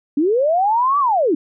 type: linear two-way sweep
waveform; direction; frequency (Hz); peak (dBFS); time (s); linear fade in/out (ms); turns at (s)
sine; up then down; 270.2 to 1174.7 to 270.2; -13; 0.17-1.35; 5; 0.99
effects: none